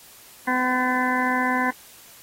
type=harmonic tone with a mistuned harmonic; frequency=253.5 Hz; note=B3; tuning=45 cents sharp; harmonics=1 / 2 / 3 / 4 / 6 / 7 / 8; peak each=-25 / -33 / -28 / -25 / -29 / -27 / -30 dBFS; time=0.47-1.71 s; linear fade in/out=10 ms; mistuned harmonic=7; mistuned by=-16 cents; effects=white hiss -48 dBFS RMS until 2.22 s + AAC 48 kbps